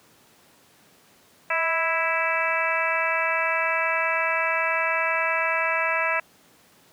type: harmonic tone with a mistuned harmonic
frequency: 329.6 Hz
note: E4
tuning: in tune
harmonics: 2 / 3 / 4 / 5 / 6 / 7 / 8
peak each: -29 / -29 / -29 / -29 / -29 / -29 / -29 dBFS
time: 1.5-6.2 s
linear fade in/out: 5 ms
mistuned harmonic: 2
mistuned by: -37 cents
effects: pink hiss -56 dBFS RMS until 6.92 s + high-pass 150 Hz 12 dB/octave